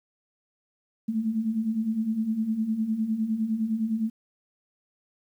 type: beating tone pair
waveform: sine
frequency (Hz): 213.6 / 223.4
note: G#3 / A3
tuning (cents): +49 / +27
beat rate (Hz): 9.8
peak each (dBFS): -31 / -25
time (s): 1.08-4.1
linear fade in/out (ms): 10
effects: 10-bit